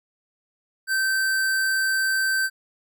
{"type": "tone", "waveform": "square", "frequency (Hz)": 1551, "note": "G6", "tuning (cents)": -19, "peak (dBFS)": -21, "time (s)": [0.87, 2.5], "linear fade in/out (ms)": 50, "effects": []}